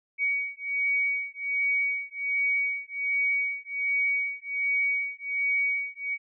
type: beating tone pair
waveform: sine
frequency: 2252 / 2253.3 Hz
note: C#7 / C#7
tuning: +27 / +28 cents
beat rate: 1.3 Hz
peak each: -28 dBFS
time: 0.18-6.18 s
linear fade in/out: 50 ms
effects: none